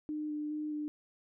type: tone with vibrato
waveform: sine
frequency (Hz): 301.3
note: D4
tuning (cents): +44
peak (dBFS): -34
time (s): 0.09-0.88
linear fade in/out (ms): 0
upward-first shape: square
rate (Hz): 2.4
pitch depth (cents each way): 11
effects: none